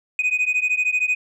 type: beating tone pair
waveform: sine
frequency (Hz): 2489 / 2502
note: D#7 / D#7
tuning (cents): 0 / +9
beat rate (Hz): 13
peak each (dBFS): -19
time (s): 0.19-1.15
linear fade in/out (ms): 2
effects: tanh soft clip ceiling -15 dBFS